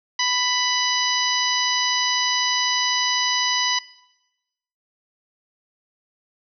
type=harmonic tone; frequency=992 Hz; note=B5; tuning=7 cents sharp; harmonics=1 / 2 / 3 / 4 / 5 / 6; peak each=-26 / -25 / -26 / -28 / -25 / -28 dBFS; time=0.19-3.79 s; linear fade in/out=5 ms; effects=noise-tail reverb RT60 1.0 s tail -21 dB re dry